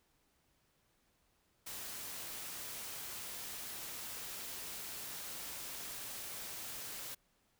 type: noise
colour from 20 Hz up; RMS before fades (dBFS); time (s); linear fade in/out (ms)
white; -45; 1.66-7.15; 10
effects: pink hiss -75 dBFS RMS until 7.59 s